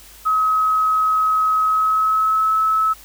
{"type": "tone with pitch glide", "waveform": "sine", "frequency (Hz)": [1275, 1298], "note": ["D#6", "E6"], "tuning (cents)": [42, -27], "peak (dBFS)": -14, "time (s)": [0.25, 2.94], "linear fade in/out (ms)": 20, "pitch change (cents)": 31, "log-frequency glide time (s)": [1.63, 2.54], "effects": ["added 50 Hz sine -48 dBFS peak until 3.04 s", "white hiss -44 dBFS RMS until 3.04 s"]}